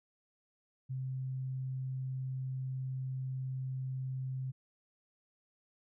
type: tone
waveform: sine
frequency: 130.8 Hz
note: C3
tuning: in tune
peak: -35 dBFS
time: 0.89-4.52 s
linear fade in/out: 20 ms
effects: none